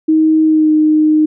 sine tone with pitch glide, 314.8 to 308.1 Hz, D#4 to D#4, +20 to -17 cents, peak -7 dBFS, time 0.08-1.26 s, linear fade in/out 10 ms, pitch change -37 cents, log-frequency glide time 0.44-0.72 s, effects none

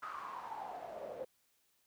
pink noise with band-pass filter sweep, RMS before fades -45 dBFS, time 0.02-1.25 s, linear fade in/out 10 ms, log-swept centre 1300 to 510 Hz, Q 8, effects white hiss -75 dBFS RMS until 1.86 s

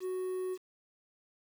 triangle tone with quantisation, 370 Hz, F#4, in tune, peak -31 dBFS, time 0-0.58 s, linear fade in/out 50 ms, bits 9, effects none

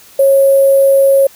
sine tone with sample-and-hold, 547 Hz, C#5, 23 cents flat, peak -5 dBFS, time 0.19-1.27 s, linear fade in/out 5 ms, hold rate 11025 Hz, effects white hiss -41 dBFS RMS until 1.35 s

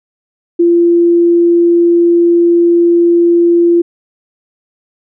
sine tone, 343 Hz, F4, 31 cents flat, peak -5 dBFS, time 0.59-3.82 s, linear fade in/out 10 ms, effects none

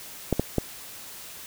clicks, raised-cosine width 2 ms, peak -8 dBFS, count 3, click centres 0.327 / 0.396 / 0.583 s, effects white hiss -42 dBFS RMS until 1.46 s

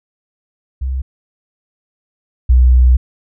sine tone pair in turn, 65.41 / 62.44 Hz, C2 / B1, 0 / +20 cents, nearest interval minor second, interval 80 cents, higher first, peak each -16 / -5 dBFS, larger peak second, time 0.81-1.02 / 2.49-2.97 s, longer second, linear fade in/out 10 ms, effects none

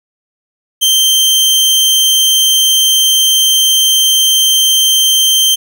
sawtooth tone, 3137 Hz, G7, 1 cent sharp, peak -4 dBFS, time 0.81-5.56 s, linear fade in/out 20 ms, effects none

